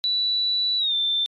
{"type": "tone with pitch glide", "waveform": "sine", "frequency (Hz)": [3951, 3561], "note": ["B7", "A7"], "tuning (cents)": [0, 20], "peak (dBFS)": -20, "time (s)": [0.04, 1.26], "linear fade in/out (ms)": 0, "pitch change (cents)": -180, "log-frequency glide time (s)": [0.78, 0.94], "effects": ["AAC 32 kbps"]}